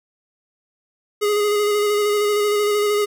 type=tone with vibrato; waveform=square; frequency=415.3 Hz; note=G#4; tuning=in tune; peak=-17 dBFS; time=1.21-3.06 s; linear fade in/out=20 ms; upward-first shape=square; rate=13 Hz; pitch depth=18 cents each way; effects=none